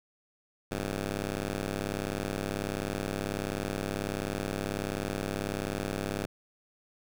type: ring-modulated tone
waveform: 10% pulse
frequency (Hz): 100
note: G2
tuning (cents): +35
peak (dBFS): -20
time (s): 0.71-6.26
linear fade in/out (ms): 5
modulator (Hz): 80.7
effects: none